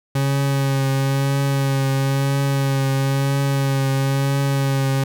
40% pulse tone with vibrato, 137 Hz, C#3, 20 cents flat, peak -16 dBFS, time 0.15-5.04 s, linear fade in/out 5 ms, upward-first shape triangle, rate 1 Hz, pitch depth 26 cents each way, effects none

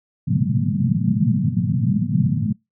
white band-pass noise, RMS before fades -19 dBFS, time 0.27-2.53 s, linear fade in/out 10 ms, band 100 to 230 Hz, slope 96 dB/octave, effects noise-tail reverb RT60 0.2 s tail -26 dB re dry

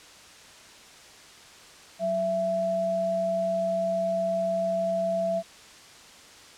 sine tone pair together, 186.89 / 666 Hz, F#3 / E5, +18 / +18 cents, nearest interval octave + minor seventh, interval 2200 cents, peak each -34 / -24 dBFS, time 1.99-5.43 s, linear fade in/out 50 ms, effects white hiss -49 dBFS RMS until 6.57 s + low-pass 7000 Hz 12 dB/octave

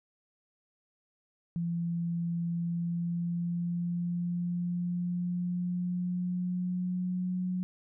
sine tone with pitch glide, 170.1 to 182.31 Hz, F3 to F#3, -45 to -25 cents, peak -29 dBFS, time 1.56-7.63 s, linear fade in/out 0 ms, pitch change +120 cents, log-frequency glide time 2.48-7.43 s, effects none

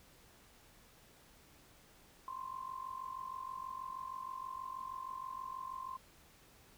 sine tone with amplitude modulation, 1046.5 Hz, C6, in tune, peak -38 dBFS, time 2.28-5.97 s, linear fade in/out 0 ms, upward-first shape sine, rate 46.3 Hz, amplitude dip 80%, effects pink hiss -63 dBFS RMS until 6.77 s

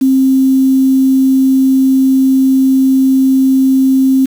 sine tone with quantisation, 265 Hz, C4, 22 cents sharp, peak -6 dBFS, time 0.01-4.26 s, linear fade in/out 10 ms, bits 5, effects none

